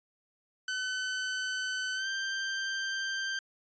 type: tone with pitch glide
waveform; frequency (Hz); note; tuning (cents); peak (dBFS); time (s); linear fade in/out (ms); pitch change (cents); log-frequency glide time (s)
sawtooth; 1515 to 1572.1; F#6 to G6; +40 to +5; -28; 0.68-3.39; 2; +65; 1.94-2.08
effects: resampled to 16000 Hz